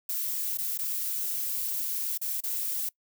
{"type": "noise with dropouts", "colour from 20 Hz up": "violet", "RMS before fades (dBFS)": -31, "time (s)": [0.09, 2.89], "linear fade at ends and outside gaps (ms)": 5, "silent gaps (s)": [[0.574, 0.584], [0.777, 0.788], [2.177, 2.214], [2.406, 2.436]], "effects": ["noise-tail reverb RT60 0.1 s tail -23 dB re dry"]}